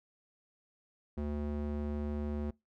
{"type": "tone with band-pass filter", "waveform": "square", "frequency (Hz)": 73.42, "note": "D2", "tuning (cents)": 0, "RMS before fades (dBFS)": -36, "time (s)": [1.17, 2.51], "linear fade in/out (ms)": 10, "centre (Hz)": 250, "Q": 0.81, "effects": ["noise-tail reverb RT60 0.2 s tail -24 dB re dry"]}